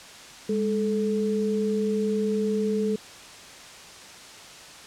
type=tone pair together; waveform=sine; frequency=205 / 434.4 Hz; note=G#3 / A4; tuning=-22 / -22 cents; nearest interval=octave + minor second; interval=1300 cents; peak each=-25 dBFS; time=0.49-2.96 s; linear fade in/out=5 ms; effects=white hiss -44 dBFS RMS until 4.86 s + low-pass 7000 Hz 12 dB/octave